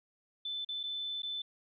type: tone with dropouts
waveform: sine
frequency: 3519 Hz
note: A7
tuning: in tune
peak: -35 dBFS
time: 0.45-1.42 s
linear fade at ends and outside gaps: 5 ms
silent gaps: 0.648-0.688 / 0.832-0.836 / 1.221-1.231 s
effects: none